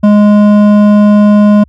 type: tone with hard clipping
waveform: sine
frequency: 207.7 Hz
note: G#3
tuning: in tune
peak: -4 dBFS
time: 0.03-1.64 s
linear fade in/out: 10 ms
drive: 10 dB
effects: added 69 Hz sine -39 dBFS peak until 1.68 s